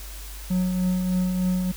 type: tone with tremolo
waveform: triangle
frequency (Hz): 182.9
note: F#3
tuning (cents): -20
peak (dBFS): -17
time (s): 0.5-1.72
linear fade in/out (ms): 10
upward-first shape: triangle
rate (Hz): 3.3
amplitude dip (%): 40
effects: added 50 Hz sine -36 dBFS peak until 1.76 s + white hiss -42 dBFS RMS until 1.76 s